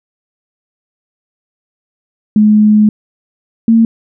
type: tone pair in turn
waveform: sine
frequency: 212.1 / 227.1 Hz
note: G#3 / A#3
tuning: +37 / -45 cents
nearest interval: minor second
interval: 118 cents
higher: second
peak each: -4 dBFS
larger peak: neither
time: 2.36-2.89 / 3.68-3.85 s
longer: first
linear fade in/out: 2 ms
effects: none